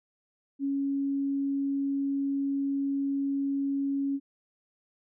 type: tone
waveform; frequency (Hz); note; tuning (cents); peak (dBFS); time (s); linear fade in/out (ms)
sine; 277.2; C#4; 0; -26; 0.59-4.2; 50
effects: none